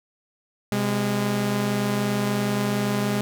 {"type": "tone pair together", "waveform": "sawtooth", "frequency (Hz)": [127.7, 204.9], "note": ["C3", "G#3"], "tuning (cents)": [-42, -23], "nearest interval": "minor sixth", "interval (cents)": 819, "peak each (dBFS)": [-23, -19], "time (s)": [0.72, 3.21], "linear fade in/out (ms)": 0, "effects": []}